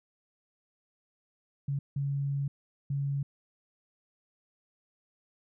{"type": "tone bursts at uneven times", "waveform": "sine", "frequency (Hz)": 140, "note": "C#3", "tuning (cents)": 18, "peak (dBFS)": -28, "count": 3, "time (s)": [[1.68, 1.79], [1.96, 2.48], [2.9, 3.23]], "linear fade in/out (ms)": 5, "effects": []}